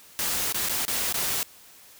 white noise with dropouts, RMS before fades -27 dBFS, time 0.19-1.43 s, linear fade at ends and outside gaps 0 ms, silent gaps 0.524-0.545 / 0.687-0.695 / 0.851-0.88 / 1.125-1.142 s, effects white hiss -51 dBFS RMS until 1.99 s

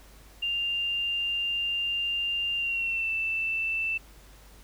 sine tone with pitch glide, 2794 to 2659 Hz, F7 to E7, 0 to +14 cents, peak -26 dBFS, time 0.42-3.98 s, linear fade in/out 10 ms, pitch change -86 cents, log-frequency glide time 2.56-3.12 s, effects added 50 Hz sine -51 dBFS peak until 4.63 s + pink hiss -55 dBFS RMS until 4.63 s

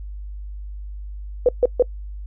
sine tone bursts, 493.9 Hz, B4, in tune, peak -10 dBFS, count 3, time 1.46-1.824 s, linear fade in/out 2 ms, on 28 ms, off 140 ms, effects noise-tail reverb RT60 0.1 s tail -24 dB re dry + added 50 Hz sine -30 dBFS peak until 2.26 s

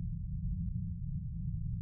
white low-pass noise, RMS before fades -37 dBFS, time 0-1.81 s, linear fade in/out 0 ms, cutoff 180 Hz, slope 96 dB/octave, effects none

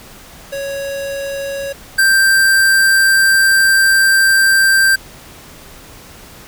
square tone pair in turn, 554.4 / 1572.1 Hz, C#5 / G6, 0 / +5 cents, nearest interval octave + tritone, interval 1805 cents, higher second, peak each -21 / -9 dBFS, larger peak second, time 0.52-1.73 / 1.98-4.96 s, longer second, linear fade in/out 10 ms, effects pink hiss -38 dBFS RMS until 6.47 s

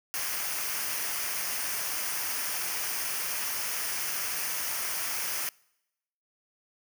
white noise with comb filter, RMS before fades -32 dBFS, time 0.14-5.49 s, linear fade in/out 0 ms, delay 0.26 ms, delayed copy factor -0.6, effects noise-tail reverb RT60 0.9 s tail -26 dB re dry

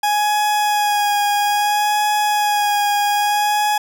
40% pulse tone with vibrato, 830.6 Hz, G#5, in tune, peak -14 dBFS, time 0.03-3.78 s, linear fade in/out 5 ms, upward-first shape sine, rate 0.6 Hz, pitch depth 19 cents each way, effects none

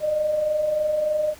sine tone pair together, 587.3 / 610.6 Hz, D5 / D#5, 0 / -33 cents, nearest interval minor second, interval 67 cents, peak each -31 / -20 dBFS, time 0-1.35 s, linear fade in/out 50 ms, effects pink hiss -46 dBFS RMS until 1.39 s

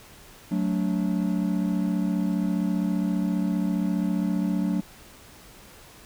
triangle chord, D major, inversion first, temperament equal with one note detuned, 185 / 220 / 289.3 Hz, F#3 / A3 / D4, 0 / 0 / -26 cents, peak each -23 / -26 / -27 dBFS, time 0.51-4.81 s, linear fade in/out 10 ms, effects pink hiss -49 dBFS RMS until 6.05 s

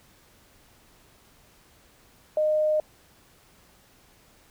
sine tone, 614 Hz, D#5, 23 cents flat, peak -20 dBFS, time 2.37-2.8 s, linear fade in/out 2 ms, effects pink hiss -58 dBFS RMS until 4.5 s

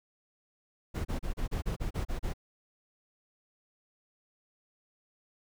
brown noise bursts, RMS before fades -32 dBFS, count 10, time 0.94-2.337 s, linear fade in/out 20 ms, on 110 ms, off 33 ms, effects none

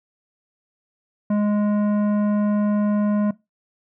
triangle tone with tanh clipping, 207.7 Hz, G#3, in tune, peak -19 dBFS, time 1.3-3.31 s, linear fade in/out 5 ms, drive 16 dB, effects noise-tail reverb RT60 0.2 s tail -19 dB re dry

